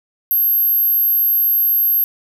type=tone; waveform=sine; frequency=12544 Hz; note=G9; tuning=in tune; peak=-12 dBFS; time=0.31-2.04 s; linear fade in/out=0 ms; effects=none